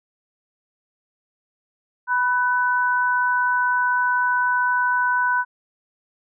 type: tone pair together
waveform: sine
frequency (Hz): 987.8 / 1500.7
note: B5 / F#6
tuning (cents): 0 / +24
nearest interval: perfect fifth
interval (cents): 724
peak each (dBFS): -20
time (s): 2.07-5.45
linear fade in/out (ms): 50
effects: none